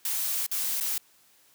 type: noise with dropouts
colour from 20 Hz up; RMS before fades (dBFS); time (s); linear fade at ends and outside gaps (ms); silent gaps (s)
blue; -29; 0.05-0.98; 2; 0.464-0.514 / 0.802-0.808
effects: white hiss -61 dBFS RMS until 1.54 s + high-pass 100 Hz 12 dB/octave